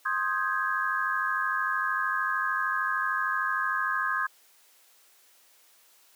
sine chord, Ab major seventh, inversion first, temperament equal with one note detuned, 1058.1 / 1244.5 / 1568 / 1661.2 Hz, C6 / Eb6 / G6 / Ab6, +19 / 0 / 0 / 0 cents, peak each -31 / -31 / -32 / -30 dBFS, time 0.05-4.27 s, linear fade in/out 10 ms, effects white hiss -60 dBFS RMS until 6.15 s + high-pass 400 Hz 12 dB/octave

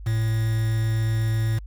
triangle tone with quantisation, 111.5 Hz, A2, 23 cents sharp, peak -18 dBFS, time 0.06-1.59 s, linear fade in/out 10 ms, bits 6, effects added 50 Hz sine -35 dBFS peak until 1.66 s

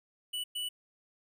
square tone bursts at uneven times, 2960 Hz, F#7, in tune, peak -34 dBFS, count 2, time 0.33-0.44 / 0.55-0.69 s, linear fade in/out 10 ms, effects 12-bit

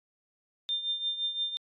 sine tone with tremolo, 3600 Hz, A7, 39 cents sharp, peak -26 dBFS, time 0.69-1.57 s, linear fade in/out 0 ms, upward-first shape triangle, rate 5.8 Hz, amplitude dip 75%, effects AAC 48 kbps

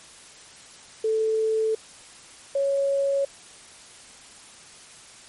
sine tone pair in turn, 440 / 554.4 Hz, A4 / C#5, 0 / 0 cents, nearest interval major third, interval 400 cents, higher second, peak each -20 dBFS, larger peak neither, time 1.04-1.75 / 2.55-3.25 s, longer first, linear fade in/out 5 ms, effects white hiss -47 dBFS RMS until 5.28 s + MP3 48 kbps

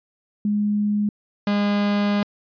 sine / 45% pulse tone pair in turn, 207.7 / 204.5 Hz, G#3 / G#3, 0 / -26 cents, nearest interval unison, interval 26 cents, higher first, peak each -18 dBFS, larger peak neither, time 0.45-1.09 / 1.47-2.23 s, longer second, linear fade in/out 2 ms, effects resampled to 11025 Hz

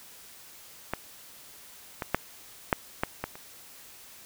clicks, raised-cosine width 0.5 ms, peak -13 / -16 / -7 / -6 / -10 / -15 / -28 dBFS, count 7, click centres 0.936 / 2.022 / 2.146 / 2.728 / 3.035 / 3.24 / 3.355 s, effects white hiss -50 dBFS RMS until 4.25 s

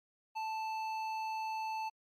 sine tone with hard clipping, 880 Hz, A5, in tune, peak -37 dBFS, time 0.35-1.9 s, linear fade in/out 20 ms, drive 10 dB, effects MP3 64 kbps

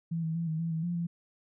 sine tone with pitch steps, 165.9 / 161 / 167.7 / 158.4 / 166.2 / 161.1 / 173.9 / 170.2 Hz, E3 / E3 / E3 / D#3 / E3 / E3 / F3 / F3, +11 / -41 / +30 / +31 / +15 / -39 / -7 / -44 cents, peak -29 dBFS, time 0.11-1.07 s, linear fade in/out 10 ms, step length 120 ms, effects none

